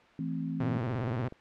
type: chord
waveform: sine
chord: A minor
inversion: second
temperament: equal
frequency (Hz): 164.81 / 220 / 261.6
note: E3 / A3 / C4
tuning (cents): 0 / 0 / 0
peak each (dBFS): -34 / -39 / -35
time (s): 0.19-0.78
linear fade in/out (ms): 2
type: tone with vibrato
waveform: sawtooth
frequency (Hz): 120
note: B2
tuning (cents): -49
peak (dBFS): -26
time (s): 0.6-1.28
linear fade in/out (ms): 5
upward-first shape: square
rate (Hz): 17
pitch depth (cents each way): 130
type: click train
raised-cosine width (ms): 2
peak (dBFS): -30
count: 13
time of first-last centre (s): 0.83-1.324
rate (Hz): 24.3
effects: white hiss -57 dBFS RMS until 1.4 s + low-pass 2000 Hz 12 dB/octave